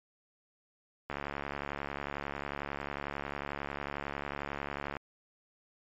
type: click train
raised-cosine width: 0.5 ms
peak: -21 dBFS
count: 276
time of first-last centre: 1.1-4.968 s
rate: 71.1 Hz
effects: MP3 48 kbps